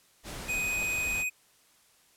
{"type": "noise", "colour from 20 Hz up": "pink", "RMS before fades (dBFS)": -40, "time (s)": [0.23, 1.25], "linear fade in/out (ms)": 50}
{"type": "tone", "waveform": "square", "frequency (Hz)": 2500, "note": "D#7", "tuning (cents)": 8, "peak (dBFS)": -29, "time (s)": [0.48, 1.3], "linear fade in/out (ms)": 20}
{"type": "clicks", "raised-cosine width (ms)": 1, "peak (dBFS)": -29, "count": 2, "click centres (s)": [0.818, 0.826]}
{"effects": ["white hiss -63 dBFS RMS until 2.16 s", "low-pass 12000 Hz 12 dB/octave"]}